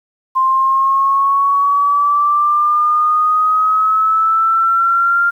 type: exponential sweep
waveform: sine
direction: up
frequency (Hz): 1046.5 to 1396.9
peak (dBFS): -10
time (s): 0.35-5.31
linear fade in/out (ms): 20
effects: 8-bit